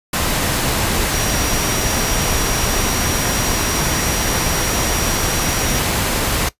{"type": "tone in noise", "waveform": "sine", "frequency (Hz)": 5720, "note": "F8", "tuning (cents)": 41, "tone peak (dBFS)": -26, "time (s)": [1.13, 5.79], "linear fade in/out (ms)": 5, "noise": "pink", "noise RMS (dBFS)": -18, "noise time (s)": [0.13, 6.49], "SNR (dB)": -11, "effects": ["noise-tail reverb RT60 0.1 s tail -17 dB re dry", "resampled to 32000 Hz"]}